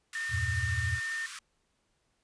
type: high-pass noise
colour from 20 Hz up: pink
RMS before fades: -43 dBFS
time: 0.13-1.39 s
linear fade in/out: 2 ms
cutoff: 1100 Hz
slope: 96 dB/octave
type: tone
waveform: sine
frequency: 1813 Hz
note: A#6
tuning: 49 cents flat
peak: -32 dBFS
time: 0.15-1.26 s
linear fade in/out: 2 ms
type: chord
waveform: sine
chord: E diminished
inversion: none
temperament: equal with one note detuned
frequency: 82.41 / 96.43 / 116.54 Hz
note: E2 / G2 / Bb2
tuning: 0 / -28 / 0 cents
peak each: -34 dBFS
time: 0.29-1 s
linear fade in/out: 50 ms
effects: pink hiss -75 dBFS RMS until 2.23 s + resampled to 22050 Hz